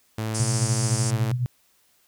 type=tone with pitch glide; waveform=sawtooth; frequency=110 to 109.3 Hz; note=A2 to A2; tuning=0 to -11 cents; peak=-22 dBFS; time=0.18-1.32 s; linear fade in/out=5 ms; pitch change=-11 cents; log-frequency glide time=0.71-1.2 s
type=band-pass noise; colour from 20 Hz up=white; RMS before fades=-31 dBFS; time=0.34-1.11 s; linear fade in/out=10 ms; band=4600 to 9900 Hz; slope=96 dB/octave
type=tone with tremolo; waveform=sine; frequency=123.47 Hz; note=B2; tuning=in tune; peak=-19 dBFS; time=0.4-1.46 s; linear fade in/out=0 ms; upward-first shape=triangle; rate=9.9 Hz; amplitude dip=70%
effects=white hiss -63 dBFS RMS until 2.07 s